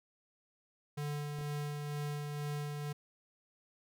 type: tone with tremolo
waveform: square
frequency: 146.83 Hz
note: D3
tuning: in tune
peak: -36 dBFS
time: 0.97-2.93 s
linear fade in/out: 10 ms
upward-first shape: sine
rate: 2.1 Hz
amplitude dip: 30%
type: clicks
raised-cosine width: 2 ms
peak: -38 dBFS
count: 2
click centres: 1.387 / 1.411 s
effects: none